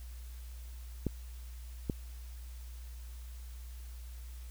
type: clicks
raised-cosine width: 3 ms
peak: -18 dBFS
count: 2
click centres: 1.067 / 1.898 s
effects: added 60 Hz sine -43 dBFS peak until 4.5 s + white hiss -59 dBFS RMS until 4.5 s